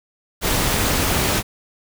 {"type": "noise with amplitude modulation", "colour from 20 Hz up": "pink", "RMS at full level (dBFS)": -17, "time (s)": [0.41, 1.43], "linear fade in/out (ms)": 50, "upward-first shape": "sine", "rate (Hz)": 223, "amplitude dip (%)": 50, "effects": []}